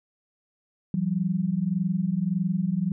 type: tone pair together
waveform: sine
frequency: 169.1 / 190.8 Hz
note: E3 / G3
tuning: +44 / -47 cents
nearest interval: major second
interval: 209 cents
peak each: -26 / -25 dBFS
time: 0.94-2.92 s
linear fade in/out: 2 ms
effects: none